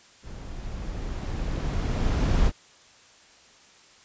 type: noise with level ramp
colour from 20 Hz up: brown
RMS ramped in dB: -39 to -20 dBFS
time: 0.22-2.52 s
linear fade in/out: 50 ms
effects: white hiss -54 dBFS RMS until 4.04 s + resampled to 16000 Hz